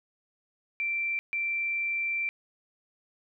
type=tone bursts at uneven times; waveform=sine; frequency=2349 Hz; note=D7; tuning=in tune; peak=-27 dBFS; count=2; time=0.8-1.19 / 1.33-2.29 s; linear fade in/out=0 ms; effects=none